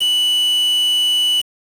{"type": "tone with quantisation", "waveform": "triangle", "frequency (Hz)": 2960, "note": "F#7", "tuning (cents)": 0, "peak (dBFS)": -12, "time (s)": [0, 1.42], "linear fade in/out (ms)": 20, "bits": 4, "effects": ["resampled to 32000 Hz"]}